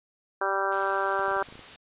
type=harmonic tone; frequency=195.1 Hz; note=G3; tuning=8 cents flat; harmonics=2 / 3 / 4 / 5 / 6 / 7 / 8; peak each=-32 / -32 / -32 / -32 / -32 / -32 / -32 dBFS; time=0.41-1.43 s; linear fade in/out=5 ms
type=noise; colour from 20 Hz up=white; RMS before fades=-44 dBFS; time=0.72-1.76 s; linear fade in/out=0 ms
type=clicks; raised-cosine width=2 ms; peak=-34 dBFS; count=9; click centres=1.194 / 1.281 / 1.314 / 1.366 / 1.422 / 1.487 / 1.525 / 1.555 / 1.593 s
effects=resampled to 8000 Hz